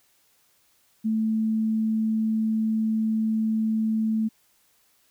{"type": "tone", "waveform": "sine", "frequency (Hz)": 220, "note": "A3", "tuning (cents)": 0, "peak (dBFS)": -21, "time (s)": [1.04, 4.29], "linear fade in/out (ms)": 20, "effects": ["white hiss -64 dBFS RMS until 5.1 s"]}